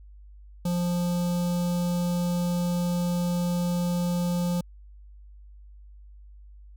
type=tone with notch filter; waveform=square; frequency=175.4 Hz; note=F3; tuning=8 cents sharp; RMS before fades=-26 dBFS; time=0.65-4.61 s; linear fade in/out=5 ms; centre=1900 Hz; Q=0.67; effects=added 50 Hz sine -45 dBFS peak until 6.76 s